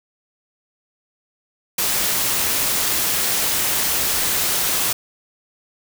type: noise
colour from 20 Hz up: white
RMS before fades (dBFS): -20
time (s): 1.78-4.93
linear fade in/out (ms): 5
effects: none